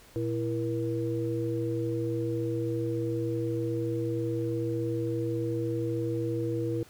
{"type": "tone cluster", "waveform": "sine", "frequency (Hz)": [117.4, 332, 475.4], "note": ["A#2", "E4", "A#4"], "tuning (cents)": [13, 12, 34], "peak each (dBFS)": [-32, -31, -33], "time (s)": [0.16, 6.83], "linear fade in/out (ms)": 0, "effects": ["pink hiss -55 dBFS RMS until 6.89 s"]}